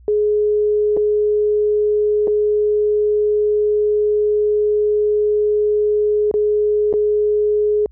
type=tone with dropouts; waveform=sine; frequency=420 Hz; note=G#4; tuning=19 cents sharp; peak=-13 dBFS; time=0.08-7.86 s; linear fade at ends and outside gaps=1 ms; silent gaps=0.967-0.972 / 2.273-2.279 / 6.313-6.34 / 6.928-6.938 s; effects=added 60 Hz sine -42 dBFS peak until 7.91 s